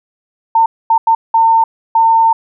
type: tone bursts at uneven times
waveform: sine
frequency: 905 Hz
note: A5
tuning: 48 cents sharp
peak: -6 dBFS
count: 5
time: 0.55-0.66 / 0.9-0.98 / 1.07-1.15 / 1.34-1.64 / 1.95-2.33 s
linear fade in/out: 5 ms
effects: none